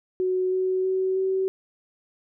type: tone with pitch steps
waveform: sine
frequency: 370 / 373.4 / 376.9 / 380.4 Hz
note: F#4 / F#4 / F#4 / F#4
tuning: 0 / +16 / +32 / +48 cents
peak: -21 dBFS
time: 0.2-1.48 s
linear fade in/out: 0 ms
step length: 320 ms
effects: none